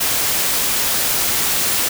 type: noise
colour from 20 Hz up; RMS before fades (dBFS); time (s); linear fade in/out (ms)
white; -18; 0-1.89; 10
effects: none